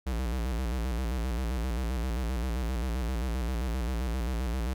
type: tone with vibrato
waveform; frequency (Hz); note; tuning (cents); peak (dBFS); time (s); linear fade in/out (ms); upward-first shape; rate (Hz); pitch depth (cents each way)
square; 60.5; B1; -35; -29; 0.06-4.74; 10; square; 7.6; 120
effects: none